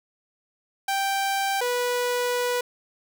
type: tone pair in turn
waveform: sawtooth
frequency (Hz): 784 / 490.3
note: G5 / B4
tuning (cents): 0 / -13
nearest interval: minor sixth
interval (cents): 813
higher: first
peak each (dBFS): -19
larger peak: neither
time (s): 0.88-1.61 / 1.61-2.61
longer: second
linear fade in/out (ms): 5
effects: none